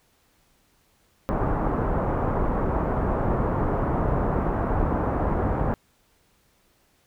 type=low-pass noise; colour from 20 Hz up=pink; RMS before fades=-24 dBFS; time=1.29-5.74 s; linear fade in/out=0 ms; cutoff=1200 Hz; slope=24 dB/octave; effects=pink hiss -64 dBFS RMS until 7.06 s